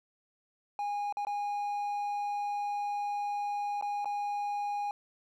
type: tone with dropouts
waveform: triangle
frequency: 820 Hz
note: G#5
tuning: 22 cents flat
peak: -29 dBFS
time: 0.79-4.91 s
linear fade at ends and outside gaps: 1 ms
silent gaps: 1.125-1.17 / 1.25-1.269 / 3.812-3.824 / 4.046-4.056 s
effects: none